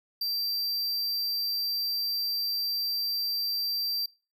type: tone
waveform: square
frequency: 4699 Hz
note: D8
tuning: in tune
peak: -28 dBFS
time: 0.21-4.06 s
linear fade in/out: 5 ms
effects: noise-tail reverb RT60 0.3 s tail -21 dB re dry